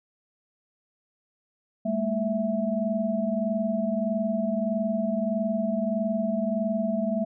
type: tone cluster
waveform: sine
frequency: 204.3 / 225.9 / 659 Hz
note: G#3 / A3 / E5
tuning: -28 / +46 / -1 cents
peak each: -28 dBFS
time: 1.85-7.25 s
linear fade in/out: 10 ms
effects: none